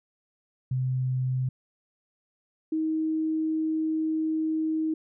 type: tone pair in turn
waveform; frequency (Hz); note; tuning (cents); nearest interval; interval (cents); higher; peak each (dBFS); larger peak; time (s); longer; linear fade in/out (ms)
sine; 128.7 / 316; C3 / D#4; -28 / +27; octave + major third; 1555; second; -24 / -24; neither; 0.71-1.49 / 2.72-4.94; second; 5
effects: none